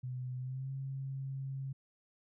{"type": "tone with pitch glide", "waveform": "sine", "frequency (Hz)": [126.7, 135.01], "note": ["B2", "C#3"], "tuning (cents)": [45, -45], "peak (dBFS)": -37, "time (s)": [0.03, 1.73], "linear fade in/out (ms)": 10, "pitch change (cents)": 110, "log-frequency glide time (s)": [0.38, 0.71], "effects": []}